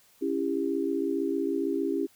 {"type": "chord", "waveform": "sine", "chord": "C# diminished", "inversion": "none", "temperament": "just", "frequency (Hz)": [277.2, 332.6, 399.1], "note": ["C#4", "E4", "G4"], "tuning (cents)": [0, 16, 31], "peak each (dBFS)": -30, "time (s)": [0.21, 2.07], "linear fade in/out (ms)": 20, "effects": ["white hiss -61 dBFS RMS until 2.15 s"]}